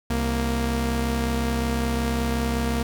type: tone pair together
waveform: sawtooth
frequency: 65.41 / 233.1 Hz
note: C2 / A#3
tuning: 0 / 0 cents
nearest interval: octave + minor seventh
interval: 2200 cents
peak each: -21 dBFS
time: 0.1-2.83 s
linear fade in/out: 5 ms
effects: none